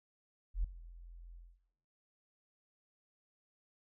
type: tone with ADSR envelope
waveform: sine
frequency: 42.79 Hz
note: F1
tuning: 35 cents flat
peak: -27 dBFS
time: 0.54-1.59 s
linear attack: 100 ms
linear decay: 7 ms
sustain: -22 dB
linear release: 230 ms
effects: noise-tail reverb RT60 1.0 s tail -17 dB re dry + tanh soft clip ceiling -25 dBFS